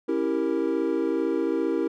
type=chord; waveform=triangle; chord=C# diminished seventh; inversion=none; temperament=equal with one note detuned; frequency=274.2 / 329.6 / 392 / 466.2 Hz; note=C#4 / E4 / G4 / Bb4; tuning=-19 / 0 / 0 / 0 cents; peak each=-28 / -24 / -27 / -27 dBFS; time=0.08-1.88 s; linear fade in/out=10 ms; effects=none